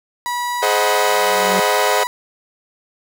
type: tone with pitch glide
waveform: 35% pulse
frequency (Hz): 972 to 978.2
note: B5 to B5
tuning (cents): -28 to -17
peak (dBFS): -18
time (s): 0.26-2.07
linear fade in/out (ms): 0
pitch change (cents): +11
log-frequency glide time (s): 0.44-1.09
type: chord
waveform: sawtooth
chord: Ab dominant seventh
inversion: none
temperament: equal with one note detuned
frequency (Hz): 422.1 / 523.3 / 622.3 / 740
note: Ab4 / C5 / Eb5 / Gb5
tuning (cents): +28 / 0 / 0 / 0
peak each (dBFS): -17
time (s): 0.62-2.04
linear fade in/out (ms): 10
type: tone with exponential growth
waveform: sawtooth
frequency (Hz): 189.7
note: F#3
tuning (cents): +43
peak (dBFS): -15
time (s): 0.91-1.6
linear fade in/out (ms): 5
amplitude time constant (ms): 150
effects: none